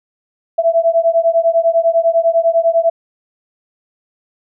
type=beating tone pair; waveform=sine; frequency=660 / 670 Hz; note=E5 / E5; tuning=+2 / +28 cents; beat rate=10 Hz; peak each=-13 dBFS; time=0.58-2.9 s; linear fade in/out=10 ms; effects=none